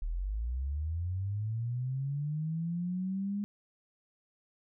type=linear sweep; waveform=sine; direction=up; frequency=36.71 to 206.2 Hz; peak=-31 dBFS; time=0.02-3.44 s; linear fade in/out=0 ms; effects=none